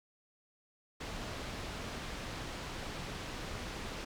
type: low-pass noise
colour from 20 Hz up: pink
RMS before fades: -42 dBFS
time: 1-4.05 s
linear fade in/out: 10 ms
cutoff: 5300 Hz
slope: 12 dB/octave
effects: none